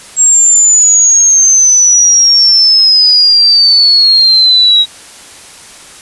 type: exponential sweep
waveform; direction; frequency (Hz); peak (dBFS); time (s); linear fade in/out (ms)
sine; down; 7600 to 3829; -3; 0.16-4.86; 50
effects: white hiss -33 dBFS RMS until 6.01 s + resampled to 24000 Hz